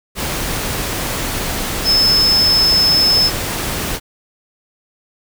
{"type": "tone in noise", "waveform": "sine", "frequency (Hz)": 5220, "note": "E8", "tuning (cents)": -18, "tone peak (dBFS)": -10, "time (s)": [1.84, 3.31], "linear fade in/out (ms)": 50, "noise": "pink", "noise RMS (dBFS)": -21, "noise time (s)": [0.15, 4], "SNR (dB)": 8, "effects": []}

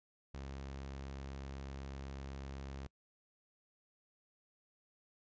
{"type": "tone", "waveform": "sawtooth", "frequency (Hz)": 68, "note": "C#2", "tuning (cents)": -33, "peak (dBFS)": -40, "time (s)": [0.34, 2.87], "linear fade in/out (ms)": 5, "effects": ["noise-tail reverb RT60 0.1 s tail -26 dB re dry", "resampled to 16000 Hz"]}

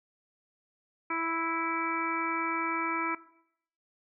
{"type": "harmonic tone", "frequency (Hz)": 329.6, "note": "E4", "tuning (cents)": 0, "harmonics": [1, 2, 3, 4, 5, 6, 7], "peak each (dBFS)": [-36, -46, -35, -34, -43, -43, -35], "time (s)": [1.1, 3.15], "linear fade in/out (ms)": 5, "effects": ["noise-tail reverb RT60 0.7 s tail -17 dB re dry"]}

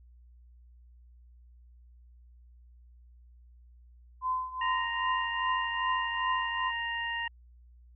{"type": "tone with tremolo", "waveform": "sine", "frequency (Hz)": 1025, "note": "C6", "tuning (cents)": -36, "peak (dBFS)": -26, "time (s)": [4.21, 6.72], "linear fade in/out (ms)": 50, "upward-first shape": "triangle", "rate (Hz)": 2.5, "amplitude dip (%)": 85}
{"type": "harmonic tone", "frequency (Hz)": 932.3, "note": "A#5", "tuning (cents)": 0, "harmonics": [1, 2, 3], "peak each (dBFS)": [-37, -33, -38], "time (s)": [4.61, 7.28], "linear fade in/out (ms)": 5}
{"effects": ["added 60 Hz sine -53 dBFS peak until 7.95 s"]}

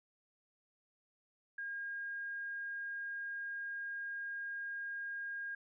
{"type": "tone", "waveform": "sine", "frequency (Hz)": 1620, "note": "G#6", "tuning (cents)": -43, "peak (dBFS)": -39, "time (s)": [1.58, 5.55], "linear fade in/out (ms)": 5, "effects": []}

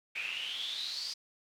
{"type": "noise with band-pass filter sweep", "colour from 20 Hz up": "pink", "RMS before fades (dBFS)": -38, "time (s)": [0.15, 1.14], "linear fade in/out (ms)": 10, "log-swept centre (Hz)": [2400, 4900], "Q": 9.8, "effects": []}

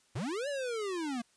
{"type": "linear two-way sweep", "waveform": "square", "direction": "up then down", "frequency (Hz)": [92, 587.3, 225.3], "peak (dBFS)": -34, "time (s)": [0.15, 1.22], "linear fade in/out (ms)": 10, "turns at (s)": 0.48, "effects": ["white hiss -68 dBFS RMS until 1.36 s", "resampled to 22050 Hz"]}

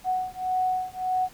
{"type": "beating tone pair", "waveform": "sine", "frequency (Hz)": [740, 741.7], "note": ["F#5", "F#5"], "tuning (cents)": [0, 4], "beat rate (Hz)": 1.7, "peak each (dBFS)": -27, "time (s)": [0.04, 1.29], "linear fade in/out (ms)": 50, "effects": ["pink hiss -51 dBFS RMS until 1.33 s"]}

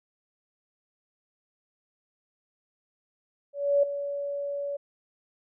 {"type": "tone with ADSR envelope", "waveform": "sine", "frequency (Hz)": 568, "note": "C#5", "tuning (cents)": 42, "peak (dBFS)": -17, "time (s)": [3.53, 4.77], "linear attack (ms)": 300, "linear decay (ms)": 6, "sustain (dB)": -12, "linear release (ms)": 11, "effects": []}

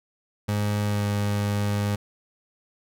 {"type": "tone with pitch glide", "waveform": "30% pulse", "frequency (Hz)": [103.83, 102.64], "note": ["G#2", "G#2"], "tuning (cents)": [0, -20], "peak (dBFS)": -20, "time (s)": [0.48, 1.96], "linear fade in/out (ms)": 10, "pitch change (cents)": -20, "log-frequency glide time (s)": [0.84, 1.05], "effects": []}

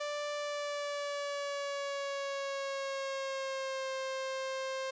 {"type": "tone with pitch glide", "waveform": "sawtooth", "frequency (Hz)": [587.3, 529.3], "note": ["D5", "C5"], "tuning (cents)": [0, 20], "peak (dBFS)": -31, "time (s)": [0, 4.91], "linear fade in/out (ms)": 10, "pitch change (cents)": -180, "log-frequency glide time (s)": [0.34, 3.91], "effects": ["resampled to 16000 Hz", "11-bit"]}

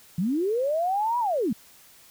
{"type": "linear two-way sweep", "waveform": "sine", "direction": "up then down", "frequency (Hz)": [158.7, 987.8, 183.7], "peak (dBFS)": -22, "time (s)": [0.18, 1.53], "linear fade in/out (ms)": 5, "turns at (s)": 1.19, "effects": ["white hiss -53 dBFS RMS until 2.1 s"]}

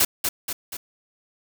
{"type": "noise with echo", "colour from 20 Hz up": "white", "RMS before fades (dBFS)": -18, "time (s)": [0, 0.05], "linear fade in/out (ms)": 5, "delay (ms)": 240, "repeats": 3, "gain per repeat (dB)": -5, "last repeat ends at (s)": 0.77, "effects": []}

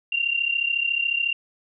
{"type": "tone pair together", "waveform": "sine", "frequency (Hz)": [2760, 2794], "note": ["F7", "F7"], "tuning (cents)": [-21, 0], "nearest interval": "unison", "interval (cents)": 21, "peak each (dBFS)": [-23, -25], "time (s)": [0.12, 1.33], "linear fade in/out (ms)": 5, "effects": []}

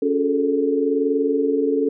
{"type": "tone cluster", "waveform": "sine", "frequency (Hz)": [280.2, 364.1, 422.2, 443.2], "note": ["C#4", "F#4", "G#4", "A4"], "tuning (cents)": [19, -28, 29, 13], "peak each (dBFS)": [-21, -28, -25, -20], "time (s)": [0.02, 1.89], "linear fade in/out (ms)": 5, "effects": []}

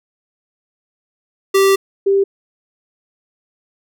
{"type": "tone pair in turn", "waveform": ["square", "sine"], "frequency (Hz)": [390, 393.8], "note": ["G4", "G4"], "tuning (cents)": [-9, 8], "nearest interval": "unison", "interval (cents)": 17, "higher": "second", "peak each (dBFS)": -10, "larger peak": "neither", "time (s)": [[1.54, 1.76], [2.06, 2.24]], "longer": "first", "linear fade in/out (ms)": 10, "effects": []}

